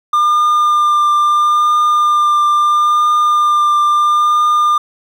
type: tone with vibrato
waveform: triangle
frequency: 1200 Hz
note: D6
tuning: 37 cents sharp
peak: -7 dBFS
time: 0.13-4.78 s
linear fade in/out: 5 ms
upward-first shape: triangle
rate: 0.75 Hz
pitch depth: 15 cents each way
effects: 8-bit